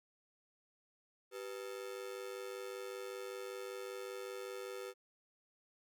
45% pulse ring-modulated tone, 440 Hz, A4, in tune, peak -40 dBFS, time 1.31-4.94 s, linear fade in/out 50 ms, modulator 52.6 Hz, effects none

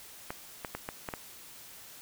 clicks, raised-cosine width 0.5 ms, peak -20 dBFS, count 6, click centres 0.305 / 0.648 / 0.75 / 0.889 / 1.088 / 1.138 s, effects white hiss -50 dBFS RMS until 2.01 s

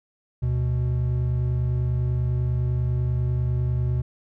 triangle tone pair together, 73.42 / 123.47 Hz, D2 / B2, 0 / 0 cents, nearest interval major sixth, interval 900 cents, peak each -24 / -20 dBFS, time 0.42-4.02 s, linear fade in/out 10 ms, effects none

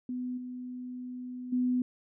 sine tone with level steps, 250 Hz, B3, 21 cents sharp, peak -32 / -37 / -25 dBFS, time 0.09-1.82 s, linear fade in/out 2 ms, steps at 0.37 / 1.52 s, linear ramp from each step 10 ms, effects none

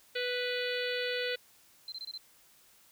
harmonic tone, 493.9 Hz, B4, in tune, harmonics 1 / 3 / 4 / 5 / 6 / 7 / 8 / 9, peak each -34 / -39 / -40 / -41 / -42 / -42 / -43 / -44 dBFS, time 0.15-1.36 s, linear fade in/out 10 ms
sine tone bursts, 4103 Hz, C8, 35 cents flat, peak -38 dBFS, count 5, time 1.88-2.177 s, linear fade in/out 2 ms, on 41 ms, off 23 ms
effects white hiss -62 dBFS RMS until 2.91 s

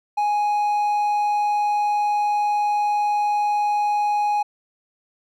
triangle tone, 831 Hz, G#5, 1 cent sharp, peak -16 dBFS, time 0.17-4.43 s, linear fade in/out 10 ms, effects none

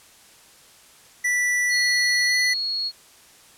square tone with pitch glide, 1967 to 1988.7 Hz, B6 to B6, -7 to +12 cents, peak -20 dBFS, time 1.24-2.54 s, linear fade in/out 10 ms, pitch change +19 cents, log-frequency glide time 2.27-2.34 s
sine tone, 4324 Hz, C#8, 44 cents flat, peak -23 dBFS, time 1.69-2.92 s, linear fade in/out 50 ms
effects white hiss -51 dBFS RMS until 3.57 s + low-pass 11000 Hz 12 dB/octave

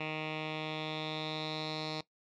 10% pulse tone with low-pass filter sweep, 155.6 Hz, D#3, in tune, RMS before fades -38 dBFS, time 0-2.01 s, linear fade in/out 5 ms, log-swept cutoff 2800 to 4400 Hz, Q 5.7, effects noise-tail reverb RT60 0.1 s tail -18 dB re dry

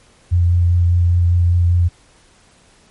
sine tone with vibrato, 87.2 Hz, F2, 2 cents flat, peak -10 dBFS, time 0.31-1.89 s, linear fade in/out 20 ms, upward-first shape sine, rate 5 Hz, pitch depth 14 cents each way, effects pink hiss -51 dBFS RMS until 2.9 s + MP3 48 kbps

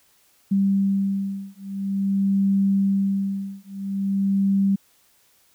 sine beating tone pair, 196 / 196.48 Hz, G3 / G3, 0 / +4 cents, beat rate 0.48 Hz, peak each -22 dBFS, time 0.51-4.76 s, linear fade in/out 10 ms, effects white hiss -60 dBFS RMS until 5.54 s

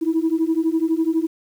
sine beating tone pair, 318.4 / 330.4 Hz, D#4 / E4, +40 / +4 cents, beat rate 12 Hz, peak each -19 / -19 dBFS, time 0.01-1.27 s, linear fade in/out 20 ms, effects tanh soft clip ceiling -11 dBFS + 8-bit

